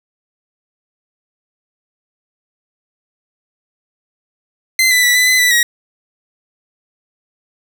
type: tone with pitch steps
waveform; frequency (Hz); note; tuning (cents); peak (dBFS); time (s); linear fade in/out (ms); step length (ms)
sawtooth; 2065 / 1994 / 1961 / 1999 / 2020 / 1976 / 1900; C7 / B6 / B6 / B6 / B6 / B6 / A#6; -23 / +16 / -13 / +20 / +39 / 0 / +33; -6; 4.79-5.63; 2; 120
effects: none